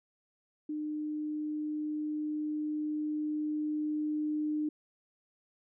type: tone with level ramp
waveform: sine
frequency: 303 Hz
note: D#4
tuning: 46 cents flat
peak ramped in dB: -33 to -29 dBFS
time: 0.69-4.69 s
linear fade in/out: 5 ms
effects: none